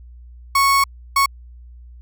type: tone bursts at uneven times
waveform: 35% pulse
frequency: 1105 Hz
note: C#6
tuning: 6 cents flat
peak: -11 dBFS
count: 2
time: 0.55-0.84 / 1.16-1.26 s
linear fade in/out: 5 ms
effects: added 60 Hz sine -38 dBFS peak until 2.01 s